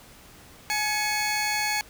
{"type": "tone pair together", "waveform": "20% pulse", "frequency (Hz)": [844, 2206], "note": ["G#5", "C#7"], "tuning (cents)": [28, -9], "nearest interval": "octave + perfect fourth", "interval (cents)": 1663, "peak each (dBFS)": [-22, -22], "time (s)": [0.7, 1.81], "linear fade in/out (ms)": 0, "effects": ["pink hiss -50 dBFS RMS until 1.89 s"]}